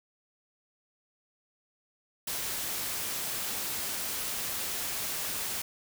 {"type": "noise", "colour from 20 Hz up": "white", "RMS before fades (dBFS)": -34, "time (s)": [2.27, 5.62], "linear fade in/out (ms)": 5, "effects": []}